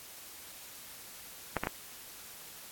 clicks, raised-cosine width 0.5 ms, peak -15 dBFS, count 3, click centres 1.567 / 1.636 / 1.671 s, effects white hiss -49 dBFS RMS until 2.71 s + AAC 64 kbps

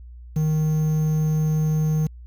triangle tone with quantisation, 155.3 Hz, D#3, 3 cents flat, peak -16 dBFS, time 0.36-2.07 s, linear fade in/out 5 ms, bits 7, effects added 60 Hz sine -38 dBFS peak until 2.26 s

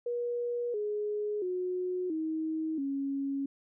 sine tone with pitch steps, 480.5 / 418.3 / 364.2 / 317 / 276 Hz, B4 / G#4 / F#4 / D#4 / C#4, -48 / +12 / -27 / +32 / -7 cents, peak -30 dBFS, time 0.06-3.46 s, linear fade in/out 5 ms, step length 680 ms, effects none

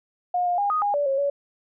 sine tone with pitch steps, 716 / 708 / 811 / 1245 / 817 / 578 / 543 / 566 Hz, F5 / F5 / G#5 / D#6 / G#5 / D5 / C#5 / C#5, +43 / +23 / -41 / +1 / -29 / -28 / -36 / +36 cents, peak -20 dBFS, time 0.34-1.3 s, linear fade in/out 5 ms, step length 120 ms, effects none

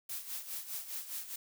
blue noise with tremolo, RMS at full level -39 dBFS, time 0.09-1.36 s, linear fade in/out 5 ms, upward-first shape sine, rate 4.9 Hz, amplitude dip 70%, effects none

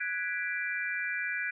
sine chord, G# half-diminished seventh, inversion third, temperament equal with one note detuned, 1480 / 1661.2 / 1975.5 / 2359 Hz, F#6 / G#6 / B6 / D7, 0 / 0 / 0 / +7 cents, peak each -36 / -35 / -38 / -36 dBFS, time 0-1.51 s, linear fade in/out 10 ms, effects none

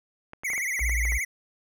clicks, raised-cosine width 0.5 ms, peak -25 dBFS, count 9, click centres 0.334 / 0.435 / 0.502 / 0.534 / 0.579 / 0.793 / 0.895 / 1.053 / 1.122 s
square tone with vibrato, 2100 Hz, C7, 6 cents sharp, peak -27 dBFS, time 0.44-1.25 s, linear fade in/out 10 ms, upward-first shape triangle, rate 17 Hz, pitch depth 160 cents each way
sine tone, 58.4 Hz, A#1, 4 cents sharp, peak -24 dBFS, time 0.8-1.19 s, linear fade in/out 20 ms
effects none

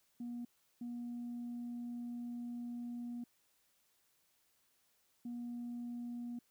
sine tone bursts at uneven times, 239.9 Hz, A#3, 50 cents sharp, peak -39 dBFS, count 3, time 0.2-0.45 / 0.81-3.24 / 5.25-6.39 s, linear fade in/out 5 ms, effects tanh soft clip ceiling -38 dBFS + white hiss -75 dBFS RMS until 6.5 s

